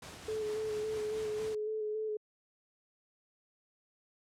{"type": "noise with tremolo", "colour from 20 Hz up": "pink", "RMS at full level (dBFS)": -46, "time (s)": [0.02, 1.55], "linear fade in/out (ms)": 5, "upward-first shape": "sine", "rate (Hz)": 4.4, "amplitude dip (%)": 30}
{"type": "tone with vibrato", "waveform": "sine", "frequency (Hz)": 430, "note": "A4", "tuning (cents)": -40, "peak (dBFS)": -33, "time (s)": [0.28, 2.17], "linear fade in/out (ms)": 5, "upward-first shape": "square", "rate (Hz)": 3.6, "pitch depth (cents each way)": 19}
{"effects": ["high-pass 80 Hz 12 dB/octave", "low-pass 9000 Hz 12 dB/octave"]}